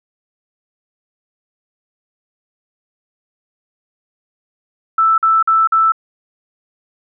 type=tone bursts; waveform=sine; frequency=1321 Hz; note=E6; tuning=3 cents sharp; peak=-9 dBFS; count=4; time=4.98-5.921 s; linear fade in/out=5 ms; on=200 ms; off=47 ms; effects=none